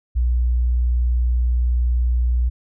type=tone; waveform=sine; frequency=60.6 Hz; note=B1; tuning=32 cents flat; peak=-15 dBFS; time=0.15-2.5 s; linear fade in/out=20 ms; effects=none